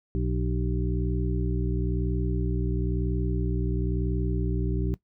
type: harmonic tone with a mistuned harmonic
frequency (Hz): 61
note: B1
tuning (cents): -21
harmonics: 1 / 2 / 3 / 5 / 6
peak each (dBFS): -27 / -30 / -32 / -34 / -35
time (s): 0.15-4.94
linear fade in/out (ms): 0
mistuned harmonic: 6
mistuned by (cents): +88
effects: noise-tail reverb RT60 0.1 s tail -18 dB re dry